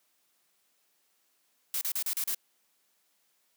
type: noise bursts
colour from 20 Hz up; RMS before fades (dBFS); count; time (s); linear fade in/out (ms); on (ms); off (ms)
blue; -31; 6; 1.74-2.347; 2; 72; 35
effects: white hiss -72 dBFS RMS until 3.56 s + high-pass 200 Hz 12 dB/octave